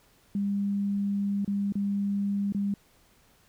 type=tone with dropouts; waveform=sine; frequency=200.6 Hz; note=G3; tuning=40 cents sharp; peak=-25 dBFS; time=0.35-2.74 s; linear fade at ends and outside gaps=2 ms; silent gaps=1.447-1.477 / 1.723-1.754 / 2.523-2.547 s; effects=pink hiss -62 dBFS RMS until 3.48 s